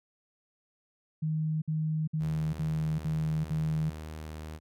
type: tone bursts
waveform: sine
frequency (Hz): 156.3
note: D#3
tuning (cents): +8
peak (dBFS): -27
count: 6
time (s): 1.22-3.9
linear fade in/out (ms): 10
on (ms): 400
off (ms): 56
type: tone with vibrato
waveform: sawtooth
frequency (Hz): 77.78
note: D#2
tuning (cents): 0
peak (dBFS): -35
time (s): 2.19-4.6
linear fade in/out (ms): 50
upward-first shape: triangle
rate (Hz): 2.2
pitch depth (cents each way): 9
effects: none